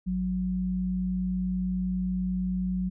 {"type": "tone pair together", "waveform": "sine", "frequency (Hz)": [54.7, 184], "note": ["A1", "F#3"], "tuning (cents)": [-9, -9], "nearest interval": "octave + major sixth", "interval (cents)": 2100, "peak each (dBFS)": [-35, -26], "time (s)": [0.06, 2.9], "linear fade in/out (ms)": 20, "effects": []}